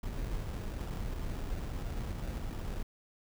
brown noise with sample-and-hold, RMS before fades -37 dBFS, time 0.03-2.83 s, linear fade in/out 5 ms, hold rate 2100 Hz, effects none

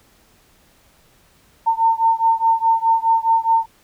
sine beating tone pair, 904 / 908.8 Hz, A5 / A#5, +47 / -44 cents, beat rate 4.8 Hz, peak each -16 / -17 dBFS, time 1.66-3.66 s, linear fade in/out 20 ms, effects pink hiss -55 dBFS RMS until 3.83 s

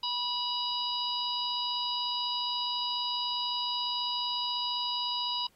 harmonic tone with a mistuned harmonic, 977 Hz, B5, 19 cents flat, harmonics 1 / 3 / 4 / 5, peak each -35 / -35 / -35 / -35 dBFS, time 0.03-5.47 s, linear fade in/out 5 ms, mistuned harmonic 4, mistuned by -19 cents, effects pink hiss -67 dBFS RMS until 5.55 s + AAC 48 kbps

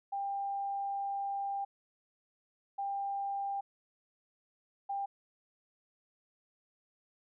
sine tone bursts at uneven times, 795 Hz, G5, 24 cents sharp, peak -33 dBFS, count 3, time 0.12-1.65 / 2.78-3.61 / 4.89-5.06 s, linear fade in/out 10 ms, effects none

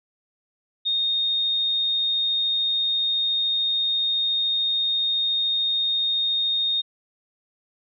sine tone, 3693 Hz, A#7, 17 cents flat, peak -20 dBFS, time 0.85-6.82 s, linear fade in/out 20 ms, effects none

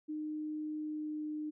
sine tone with pitch glide, 305.9 to 304 Hz, D#4 to D#4, -29 to -40 cents, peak -36 dBFS, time 0.08-1.51 s, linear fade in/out 20 ms, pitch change -11 cents, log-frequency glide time 0.77-1.25 s, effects none

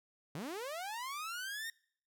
sawtooth linear sweep, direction up, 130 to 1866 Hz, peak -36 dBFS, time 0.35-1.7 s, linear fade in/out 2 ms, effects noise-tail reverb RT60 0.6 s tail -25 dB re dry

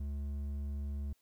sine tone with hard clipping, 71.3 Hz, C#2, 49 cents sharp, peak -37 dBFS, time 0-1.13 s, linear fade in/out 5 ms, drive 6 dB, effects white hiss -75 dBFS RMS until 1.21 s

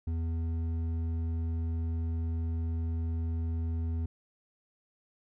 sine tone with hard clipping, 82.3 Hz, E2, 2 cents flat, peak -31 dBFS, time 0.07-4.06 s, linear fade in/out 5 ms, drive 7 dB, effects none

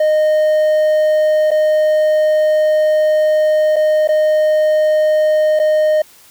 triangle tone with dropouts, 616 Hz, D#5, 17 cents flat, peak -8 dBFS, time 0-6.02 s, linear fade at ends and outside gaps 5 ms, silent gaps 1.507-1.514 / 3.76-3.764 / 4.075-4.088 / 5.592-5.597 s, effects white hiss -45 dBFS RMS until 6.3 s

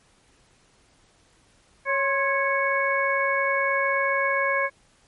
harmonic tone with a mistuned harmonic, 553 Hz, C#5, 4 cents flat, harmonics 1 / 2 / 3 / 4, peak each -26 / -26 / -26 / -26 dBFS, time 1.85-4.7 s, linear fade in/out 50 ms, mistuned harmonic 2, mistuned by -64 cents, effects pink hiss -60 dBFS RMS until 5.07 s + MP3 48 kbps

